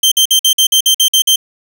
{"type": "tone bursts", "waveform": "sawtooth", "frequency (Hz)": 3136, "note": "G7", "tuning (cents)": 0, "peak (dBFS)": -4, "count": 10, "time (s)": [0.03, 1.359], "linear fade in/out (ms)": 5, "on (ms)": 87, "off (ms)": 51, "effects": []}